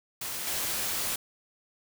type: noise with level steps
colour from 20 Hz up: white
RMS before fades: -35 / -31 dBFS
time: 0.21-1.16 s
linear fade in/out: 5 ms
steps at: 0.47 s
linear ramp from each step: 2 ms
effects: none